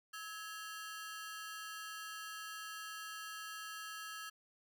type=ring-modulated tone; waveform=sawtooth; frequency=1481 Hz; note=F#6; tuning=1 cent sharp; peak=-38 dBFS; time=0.13-4.3 s; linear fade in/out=10 ms; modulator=186 Hz; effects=none